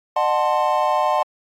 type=chord; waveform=triangle; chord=D# diminished seventh; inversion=none; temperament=equal with one note detuned; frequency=608 / 740 / 880 / 1046.5 Hz; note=D#5 / F#5 / A5 / C6; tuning=-40 / 0 / 0 / 0 cents; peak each=-20 dBFS; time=0.16-1.23 s; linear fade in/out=5 ms; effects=AAC 48 kbps